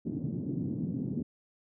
pink band-pass noise, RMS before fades -34 dBFS, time 0.05-1.23 s, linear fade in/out 10 ms, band 140 to 280 Hz, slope 24 dB/octave, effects none

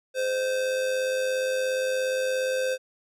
square tone with amplitude modulation, 518 Hz, C5, 17 cents flat, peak -23 dBFS, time 0.14-2.78 s, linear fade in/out 50 ms, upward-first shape sine, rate 97.1 Hz, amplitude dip 40%, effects low-pass 11000 Hz 12 dB/octave

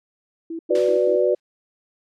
sine tone bursts, 329.6 Hz, E4, in tune, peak -27 dBFS, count 4, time 0.5-1.161 s, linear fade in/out 5 ms, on 91 ms, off 99 ms
sine chord, B minor, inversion second, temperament equal, 370 / 493.9 / 587.3 Hz, F#4 / B4 / D5, 0 / 0 / 0 cents, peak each -20 dBFS, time 0.7-1.35 s, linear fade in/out 10 ms
white noise with exponential decay, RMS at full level -31 dBFS, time 0.75-1.4 s, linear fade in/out 2 ms, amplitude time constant 140 ms
effects low-pass 5000 Hz 12 dB/octave

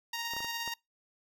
10% pulse tone with tremolo, 932.3 Hz, A#5, in tune, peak -25 dBFS, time 0.13-0.74 s, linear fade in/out 5 ms, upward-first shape square, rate 17 Hz, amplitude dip 25%
clicks, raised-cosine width 1 ms, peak -30 dBFS, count 5, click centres 0.336 / 0.366 / 0.405 / 0.446 / 0.677 s
effects noise-tail reverb RT60 0.2 s tail -26 dB re dry

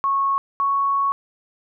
sine tone pair in turn, 1100 / 1109.6 Hz, C#6 / C#6, -14 / +1 cents, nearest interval unison, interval 15 cents, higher second, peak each -17 dBFS, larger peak neither, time 0.04-0.38 / 0.6-1.12 s, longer second, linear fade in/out 0 ms, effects none

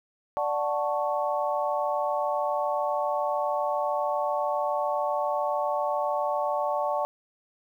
sine chord, D major seventh, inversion none, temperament equal, 587.3 / 740 / 880 / 1108.7 Hz, D5 / F#5 / A5 / C#6, 0 / 0 / 0 / 0 cents, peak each -28 / -31 / -30 / -32 dBFS, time 0.37-7.05 s, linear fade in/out 0 ms, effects 10-bit

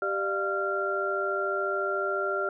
sine tone cluster, 390.7 / 600 / 694 / 1381 Hz, G4 / D5 / F5 / F6, -6 / +37 / -11 / -20 cents, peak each -31 / -32 / -37 / -29 dBFS, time 0.02-2.49 s, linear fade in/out 2 ms, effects none

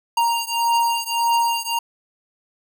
square beating tone pair, 932.3 / 934 Hz, A#5 / A#5, 0 / +3 cents, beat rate 1.7 Hz, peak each -21 / -22 dBFS, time 0.17-1.79 s, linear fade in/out 5 ms, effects none

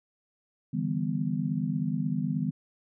sine chord, E minor seventh, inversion third, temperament just, 148.33 / 164.81 / 197.78 / 247.2 Hz, D3 / E3 / G3 / B3, +18 / 0 / +16 / +2 cents, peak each -32 dBFS, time 0.73-2.51 s, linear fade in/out 10 ms, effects none

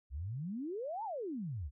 sine exponential two-way sweep, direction up then down, 61.1 to 930 to 61.2 Hz, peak -37 dBFS, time 0.1-1.71 s, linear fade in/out 50 ms, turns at 1.04 s, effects none

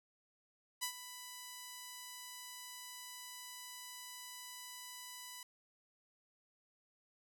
5% pulse tone with ADSR envelope, 992 Hz, B5, 7 cents sharp, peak -23 dBFS, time 0.81-5.43 s, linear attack 21 ms, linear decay 89 ms, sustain -13 dB, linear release 3 ms, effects none

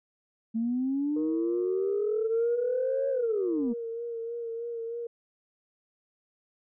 sine linear two-way sweep, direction up then down, 221.5 to 550 to 221.5 Hz, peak -25 dBFS, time 0.54-3.74 s, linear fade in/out 20 ms, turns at 3.09 s
sine tone with vibrato, 464.3 Hz, A#4, 7 cents flat, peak -32 dBFS, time 1.16-5.07 s, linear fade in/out 5 ms, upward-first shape sine, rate 3.2 Hz, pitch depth 32 cents each way
effects tanh soft clip ceiling -19 dBFS

